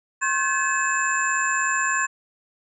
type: tone cluster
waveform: sine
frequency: 1074 / 1551 / 1707 / 2587 / 7250 Hz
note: C6 / G6 / G#6 / E7 / A#8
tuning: +45 / -19 / +47 / -33 / -49 cents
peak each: -25 / -28 / -24 / -32 / -28 dBFS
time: 0.21-2.07 s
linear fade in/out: 20 ms
effects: none